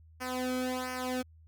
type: tone with flanger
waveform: sawtooth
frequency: 254 Hz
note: B3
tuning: 49 cents sharp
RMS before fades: -34 dBFS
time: 0.2-1.23 s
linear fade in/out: 20 ms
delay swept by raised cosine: 0.26 to 1.1 ms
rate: 1.4 Hz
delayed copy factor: -0.9
effects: added 80 Hz sine -54 dBFS peak until 1.47 s